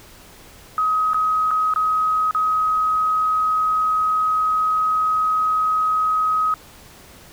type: tone with dropouts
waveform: sine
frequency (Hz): 1265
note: D#6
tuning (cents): +28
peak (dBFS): -16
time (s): 0.78-6.54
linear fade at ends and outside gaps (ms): 1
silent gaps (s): 1.134-1.144 / 1.508-1.513 / 1.738-1.76 / 2.31-2.348
effects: pink hiss -45 dBFS RMS until 7.32 s